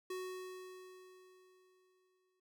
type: tone with exponential decay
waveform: square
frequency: 370 Hz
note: F#4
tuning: in tune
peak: -40 dBFS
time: 0.1-2.4 s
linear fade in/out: 5 ms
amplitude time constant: 500 ms
effects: none